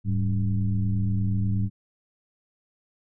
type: tone with frequency modulation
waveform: sine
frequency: 103.83 Hz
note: G#2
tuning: in tune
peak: -21 dBFS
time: 0.04-1.7 s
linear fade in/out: 50 ms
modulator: 89.6 Hz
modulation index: 0.97
effects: none